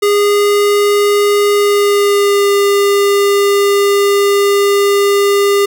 square tone with pitch glide, 409.7 to 402.4 Hz, G#4 to G4, -24 to +45 cents, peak -9 dBFS, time 0.02-5.66 s, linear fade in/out 10 ms, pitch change -31 cents, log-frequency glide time 1.54-2.51 s, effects none

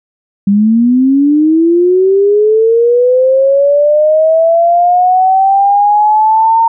sine linear sweep, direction up, 195.7 to 918 Hz, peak -5 dBFS, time 0.47-6.68 s, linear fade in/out 5 ms, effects none

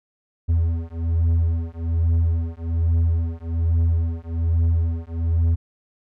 triangle beating tone pair, 82.41 / 83.61 Hz, E2 / E2, 0 / +25 cents, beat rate 1.2 Hz, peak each -19 dBFS, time 0.48-5.56 s, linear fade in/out 20 ms, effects none

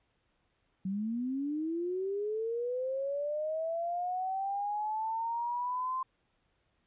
sine linear sweep, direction up, 185 to 1046.5 Hz, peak -31 dBFS, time 0.85-6.03 s, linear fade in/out 5 ms, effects pink hiss -75 dBFS RMS until 6.86 s + resampled to 8000 Hz

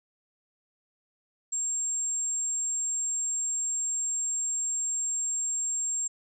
sine tone, 7459 Hz, A#8, in tune, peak -27 dBFS, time 1.52-6.08 s, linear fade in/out 10 ms, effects none

